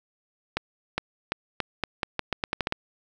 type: accelerating click train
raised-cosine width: 0.3 ms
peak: -9 dBFS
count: 13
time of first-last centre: 0.57-2.724 s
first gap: 410 ms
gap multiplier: 0.83
effects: 8-bit